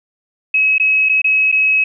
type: tone with dropouts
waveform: sine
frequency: 2561 Hz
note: D#7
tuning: 49 cents sharp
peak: -10 dBFS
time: 0.54-1.84 s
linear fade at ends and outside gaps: 5 ms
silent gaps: 0.782-0.798 / 1.089-1.094 / 1.218-1.243 / 1.517-1.524 s
effects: none